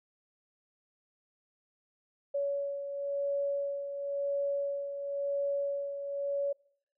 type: beating tone pair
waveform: sine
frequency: 563 / 563.96 Hz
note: C#5 / C#5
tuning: +27 / +30 cents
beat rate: 0.96 Hz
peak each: -31 / -39 dBFS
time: 2.34-6.53 s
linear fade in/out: 10 ms
effects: noise-tail reverb RT60 0.7 s tail -26 dB re dry